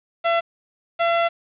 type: tone pair in turn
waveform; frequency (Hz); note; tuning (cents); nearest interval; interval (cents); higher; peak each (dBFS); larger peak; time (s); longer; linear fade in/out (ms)
sawtooth; 675 / 677.7; E5 / E5; +41 / +48; unison; 7; second; -13; neither; 0.24-0.41 / 0.99-1.29; second; 20
effects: resampled to 8000 Hz + 7-bit